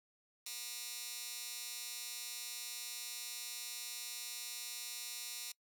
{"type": "tone with high-pass filter", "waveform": "15% pulse", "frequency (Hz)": 240, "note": "B3", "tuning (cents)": -49, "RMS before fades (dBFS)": -45, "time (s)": [0.46, 5.52], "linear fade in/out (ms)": 5, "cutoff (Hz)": 4700, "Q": 0.9, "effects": ["noise-tail reverb RT60 0.1 s tail -23 dB re dry"]}